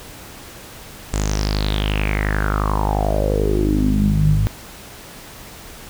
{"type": "tone with low-pass filter sweep", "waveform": "sawtooth", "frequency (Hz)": 51.4, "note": "G#1", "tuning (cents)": -17, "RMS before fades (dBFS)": -18, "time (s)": [1.13, 4.47], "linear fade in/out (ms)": 0, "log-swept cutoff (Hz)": [7700, 120], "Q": 7.2, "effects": ["pink hiss -38 dBFS RMS until 5.89 s"]}